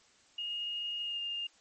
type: tone with pitch glide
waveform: sine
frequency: 2855 to 2816 Hz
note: F7 to F7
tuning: +37 to +14 cents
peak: -34 dBFS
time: 0.38-1.47 s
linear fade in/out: 5 ms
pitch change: -23 cents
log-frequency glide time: 1.03-1.2 s
effects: white hiss -64 dBFS RMS until 1.6 s + MP3 32 kbps